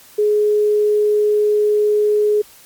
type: tone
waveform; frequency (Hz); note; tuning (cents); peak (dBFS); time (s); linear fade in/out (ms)
sine; 419.9; G#4; +19; -12; 0.18-2.42; 10
effects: white hiss -45 dBFS RMS until 2.65 s + Opus 48 kbps